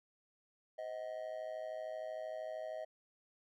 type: tone with amplitude modulation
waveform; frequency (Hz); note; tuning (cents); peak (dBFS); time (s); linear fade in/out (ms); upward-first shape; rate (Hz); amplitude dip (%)
triangle; 631; D#5; +24; -35; 0.78-2.85; 10; sine; 113; 80
effects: none